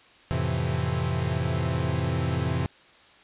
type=chord; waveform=45% pulse; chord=F major seventh; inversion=none; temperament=equal; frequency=87.31 / 110 / 130.81 / 164.81 Hz; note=F2 / A2 / C3 / E3; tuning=0 / 0 / 0 / 0 cents; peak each=-30 / -32 / -28 / -31 dBFS; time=0.31-2.66 s; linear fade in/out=0 ms; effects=white hiss -54 dBFS RMS until 3.23 s + resampled to 8000 Hz